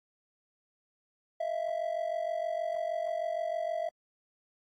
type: ring-modulated tone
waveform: triangle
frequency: 659.3 Hz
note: E5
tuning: in tune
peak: -25 dBFS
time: 1.4-3.89 s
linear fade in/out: 5 ms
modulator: 23.2 Hz
effects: tanh soft clip ceiling -21 dBFS + AAC 64 kbps